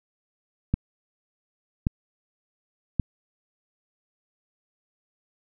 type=click train; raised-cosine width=5 ms; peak=-9 dBFS; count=3; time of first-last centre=0.74-2.997 s; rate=0.886 Hz; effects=none